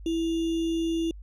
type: tone with sample-and-hold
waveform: sine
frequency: 329.6 Hz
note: E4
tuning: in tune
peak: -24 dBFS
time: 0.06-1.11 s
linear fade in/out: 2 ms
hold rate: 3150 Hz
effects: added 50 Hz sine -40 dBFS peak until 1.22 s + low-pass 7000 Hz 12 dB/octave